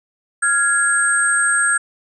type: tone cluster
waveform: sine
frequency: 1398 / 1664 / 8430 Hz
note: F6 / G#6 / C9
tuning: +1 / +3 / +12 cents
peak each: -18 dBFS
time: 0.42-1.78 s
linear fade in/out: 10 ms
effects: none